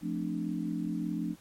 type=chord; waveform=sine; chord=D minor seventh; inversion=first; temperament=equal with one note detuned; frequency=174.61 / 220 / 261.6 / 298.6 Hz; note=F3 / A3 / C4 / D4; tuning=0 / 0 / 0 / +29 cents; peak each=-35 / -36 / -39 / -35 dBFS; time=0.01-1.36 s; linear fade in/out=50 ms; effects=pink hiss -59 dBFS RMS until 1.4 s + MP3 64 kbps